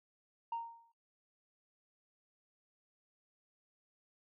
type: tone with exponential decay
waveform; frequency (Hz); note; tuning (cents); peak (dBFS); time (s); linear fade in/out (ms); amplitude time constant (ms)
sine; 926; A#5; -12; -32; 0.52-0.92; 5; 86
effects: noise-tail reverb RT60 0.2 s tail -25 dB re dry + tanh soft clip ceiling -33 dBFS

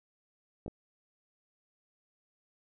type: clicks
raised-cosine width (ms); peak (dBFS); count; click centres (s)
2; -27; 2; 0.662 / 0.68
effects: none

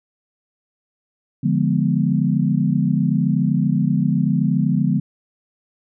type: chord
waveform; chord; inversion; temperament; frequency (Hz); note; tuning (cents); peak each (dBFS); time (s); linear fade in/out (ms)
sine; D diminished seventh; none; equal; 146.83 / 174.61 / 207.7 / 246.9; D3 / F3 / Ab3 / Cb4; 0 / 0 / 0 / 0; -20 / -20 / -21 / -22; 1.43-5; 10
effects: none

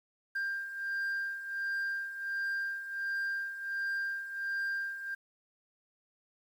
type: beating tone pair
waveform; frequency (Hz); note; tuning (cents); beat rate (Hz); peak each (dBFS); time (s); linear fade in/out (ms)
sine; 1591 / 1592.4; G6 / G6; +25 / +27; 1.4; -37 / -32; 0.35-5.15; 10
effects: tanh soft clip ceiling -30 dBFS + 10-bit

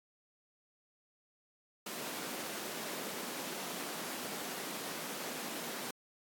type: high-pass noise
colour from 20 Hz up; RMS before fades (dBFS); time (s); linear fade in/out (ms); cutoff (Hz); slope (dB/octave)
pink; -42; 1.86-5.91; 5; 200; 24
effects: AAC 64 kbps

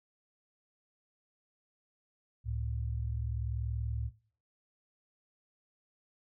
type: tone pair together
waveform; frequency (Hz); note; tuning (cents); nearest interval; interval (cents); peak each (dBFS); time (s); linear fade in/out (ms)
sine; 69.24 / 110; C#2 / A2; -1 / 0; minor sixth; 801; -35 / -35; 2.44-4.11; 50
effects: noise-tail reverb RT60 0.5 s tail -20 dB re dry

